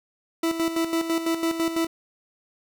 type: tone with tremolo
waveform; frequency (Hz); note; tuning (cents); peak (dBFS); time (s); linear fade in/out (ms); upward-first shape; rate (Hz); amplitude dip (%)
40% pulse; 329.6; E4; 0; -20; 0.43-1.87; 5; square; 6; 60
effects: none